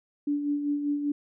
sine tone with tremolo, 290 Hz, D4, 22 cents flat, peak -23 dBFS, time 0.27-1.12 s, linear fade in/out 5 ms, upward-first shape sine, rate 5.1 Hz, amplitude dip 50%, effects none

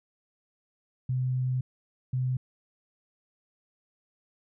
sine tone bursts at uneven times, 127.9 Hz, C3, 39 cents flat, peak -25 dBFS, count 2, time 1.09-1.61 / 2.13-2.37 s, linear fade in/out 5 ms, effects none

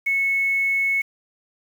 sine tone with quantisation, 2200 Hz, C#7, 14 cents flat, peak -18 dBFS, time 0.06-1.02 s, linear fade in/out 10 ms, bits 7, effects none

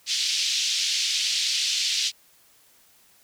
white band-pass noise, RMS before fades -25 dBFS, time 0.06-2.12 s, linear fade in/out 50 ms, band 2800 to 5600 Hz, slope 24 dB/octave, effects white hiss -58 dBFS RMS until 3.23 s

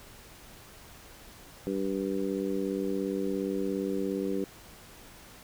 harmonic tone, 97.2 Hz, G2, 14 cents flat, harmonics 2 / 3 / 4 / 5, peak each -34 / -33 / -33 / -36 dBFS, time 1.67-4.44 s, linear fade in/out 0 ms, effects pink hiss -51 dBFS RMS until 5.43 s

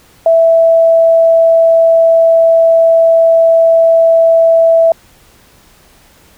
sine tone, 659.3 Hz, E5, in tune, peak -4 dBFS, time 0.26-4.92 s, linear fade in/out 2 ms, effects pink hiss -45 dBFS RMS until 6.37 s

